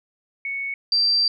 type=tone pair in turn; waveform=sine; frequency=2217 / 4698 Hz; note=C#7 / D8; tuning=0 / 0 cents; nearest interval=octave + minor second; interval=1300 cents; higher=second; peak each=-25 / -16 dBFS; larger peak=second; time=0.45-0.74 / 0.92-1.28 s; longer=second; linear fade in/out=2 ms; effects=none